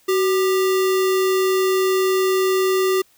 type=tone with sample-and-hold; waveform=sine; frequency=376.7 Hz; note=F#4; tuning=31 cents sharp; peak=-15 dBFS; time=0.08-3.02 s; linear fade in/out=10 ms; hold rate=1575 Hz; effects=white hiss -57 dBFS RMS until 3.17 s